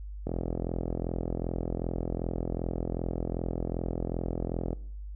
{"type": "click train", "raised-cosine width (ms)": 2, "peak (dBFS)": -18, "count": 191, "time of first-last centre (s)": [0.27, 4.73], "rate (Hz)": 42.6, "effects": ["noise-tail reverb RT60 0.7 s tail -22 dB re dry", "added 50 Hz sine -37 dBFS peak until 5.15 s"]}